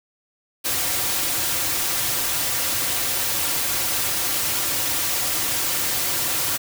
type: noise with comb filter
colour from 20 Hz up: white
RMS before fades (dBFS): -23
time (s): 0.64-6.58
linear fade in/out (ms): 20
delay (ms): 4.7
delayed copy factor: -0.5
effects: none